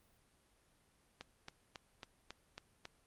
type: click train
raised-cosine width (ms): 0.2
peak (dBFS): -29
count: 7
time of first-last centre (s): 1.21-2.854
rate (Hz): 3.65
effects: pink hiss -72 dBFS RMS until 3.06 s + Opus 32 kbps